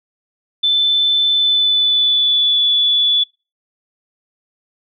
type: tone with pitch glide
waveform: sine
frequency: 3523 to 3443 Hz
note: A7 to A7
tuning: +1 to -38 cents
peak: -11 dBFS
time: 0.63-3.24 s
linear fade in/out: 10 ms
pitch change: -39 cents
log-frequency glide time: 1.3-2.63 s
effects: noise-tail reverb RT60 0.3 s tail -26 dB re dry